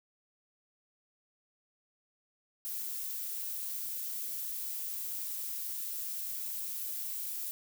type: noise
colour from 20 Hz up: violet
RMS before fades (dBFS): -38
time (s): 2.65-7.51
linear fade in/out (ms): 0
effects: none